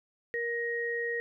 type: tone pair together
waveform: sine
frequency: 469.8 / 1879 Hz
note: A#4 / A#6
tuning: +13 / +13 cents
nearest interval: 2 octaves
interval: 2400 cents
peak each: -33 / -32 dBFS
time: 0.34-1.2 s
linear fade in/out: 0 ms
effects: none